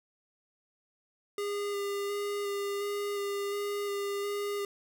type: tone with vibrato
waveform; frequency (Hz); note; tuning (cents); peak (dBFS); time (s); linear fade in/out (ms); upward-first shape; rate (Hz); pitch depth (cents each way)
square; 405; G#4; -43; -32; 1.38-4.65; 2; square; 1.4; 12
effects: none